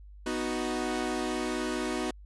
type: chord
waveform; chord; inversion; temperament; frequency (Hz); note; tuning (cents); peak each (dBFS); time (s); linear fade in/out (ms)
sawtooth; B major; none; equal; 246.9 / 311.1 / 370; B3 / D#4 / F#4; 0 / 0 / 0; -30; 0.26-2.11; 5
effects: added 50 Hz sine -46 dBFS peak until 2.25 s + resampled to 24000 Hz